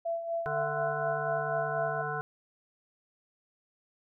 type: tone with tremolo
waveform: sine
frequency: 671 Hz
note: E5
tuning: 31 cents sharp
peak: -28 dBFS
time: 0.05-2.02 s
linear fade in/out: 10 ms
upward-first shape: sine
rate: 4.1 Hz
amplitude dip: 60%
type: harmonic tone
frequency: 148.3 Hz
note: D3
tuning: 17 cents sharp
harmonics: 1 / 3 / 5 / 7 / 9 / 10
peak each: -39 / -38 / -37 / -39 / -41 / -37 dBFS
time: 0.46-2.21 s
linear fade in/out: 0 ms
effects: none